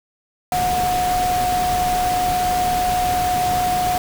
sine tone in noise, 726 Hz, F#5, 33 cents flat, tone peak -17 dBFS, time 0.52-3.98 s, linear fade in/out 2 ms, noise pink, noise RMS -26 dBFS, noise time 0.52-3.98 s, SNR +6 dB, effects none

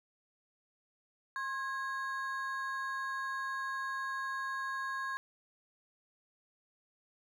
triangle ring-modulated tone, 1357 Hz, E6, 50 cents sharp, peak -30 dBFS, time 1.36-5.17 s, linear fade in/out 0 ms, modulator 291 Hz, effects none

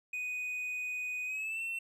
triangle tone with pitch glide, 2489 to 2699 Hz, D#7 to E7, 0 to +40 cents, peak -33 dBFS, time 0.13-1.79 s, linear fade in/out 5 ms, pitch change +140 cents, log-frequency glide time 1.25-1.62 s, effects none

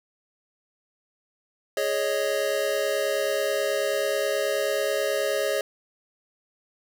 square chord, Ab suspended fourth, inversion none, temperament just, 415.3 / 553.7 / 623 Hz, Ab4 / Db5 / Eb5, 0 / -2 / +2 cents, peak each -30 / -27 / -29 dBFS, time 1.77-5.61 s, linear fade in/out 2 ms
click, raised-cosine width 0.5 ms, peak -33 dBFS, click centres 3.937 s
effects none

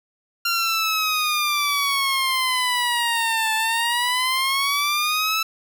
15% pulse exponential two-way sweep, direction down then up, 1389 to 876 to 1322 Hz, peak -13 dBFS, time 0.45-5.43 s, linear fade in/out 5 ms, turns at 3.54 s, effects none

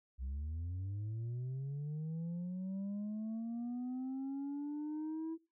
sine linear sweep, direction up, 61.74 to 327.7 Hz, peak -35 dBFS, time 0.18-5.38 s, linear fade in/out 50 ms, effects noise-tail reverb RT60 0.3 s tail -21 dB re dry + tanh soft clip ceiling -37 dBFS

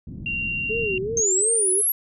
white low-pass noise, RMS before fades -35 dBFS, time 0.07-1.21 s, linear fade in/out 2 ms, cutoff 220 Hz, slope 24 dB/octave
sine tone, 2763 Hz, F7, 19 cents flat, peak -24 dBFS, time 0.26-0.98 s, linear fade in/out 2 ms
sine tone with vibrato, 415.3 Hz, G#4, in tune, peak -24 dBFS, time 0.69-1.82 s, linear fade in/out 20 ms, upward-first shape sine, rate 2.7 Hz, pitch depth 190 cents each way
sine linear sweep, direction up, 6290 to 11530 Hz, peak -18 dBFS, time 1.17-1.92 s, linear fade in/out 2 ms
effects none

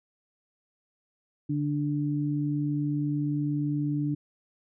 sine tone pair together, 145.6 / 293.9 Hz, D3 / D4, -15 / +1 cents, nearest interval octave, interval 1216 cents, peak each -28 dBFS, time 1.49-4.15 s, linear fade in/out 10 ms, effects none

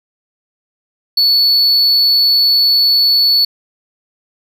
triangle tone, 4435 Hz, C#8, in tune, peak -7 dBFS, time 1.17-3.45 s, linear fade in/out 5 ms, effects none

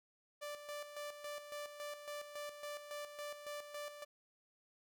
sawtooth tone with tremolo, 587.3 Hz, D5, in tune, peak -39 dBFS, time 0.41-4.05 s, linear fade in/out 20 ms, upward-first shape square, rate 3.6 Hz, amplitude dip 60%, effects none

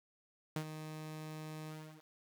sawtooth tone with ADSR envelope, 155.56 Hz, D#3, in tune, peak -30 dBFS, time 0.56-2.05 s, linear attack 3 ms, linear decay 72 ms, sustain -10 dB, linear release 360 ms, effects 10-bit

